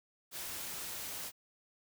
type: noise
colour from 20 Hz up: white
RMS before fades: -42 dBFS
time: 0.31-1.32 s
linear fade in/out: 50 ms
effects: none